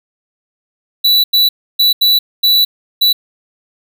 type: tone bursts at uneven times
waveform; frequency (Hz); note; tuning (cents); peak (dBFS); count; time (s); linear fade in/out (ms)
square; 3951; B7; 0; -8; 6; 1.04-1.24 / 1.33-1.49 / 1.79-1.93 / 2.01-2.19 / 2.43-2.65 / 3.01-3.13; 10
effects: none